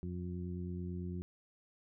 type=harmonic tone; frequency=89 Hz; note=F2; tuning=33 cents sharp; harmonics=1 / 2 / 3 / 4; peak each=-41 / -41 / -51 / -48 dBFS; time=0.03-1.22 s; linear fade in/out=0 ms; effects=none